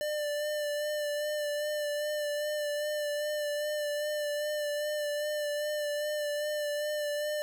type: tone with vibrato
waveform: square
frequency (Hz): 594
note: D5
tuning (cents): +20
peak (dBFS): -31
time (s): 0.01-7.42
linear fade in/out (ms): 0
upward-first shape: sine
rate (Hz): 2.5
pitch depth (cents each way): 24
effects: none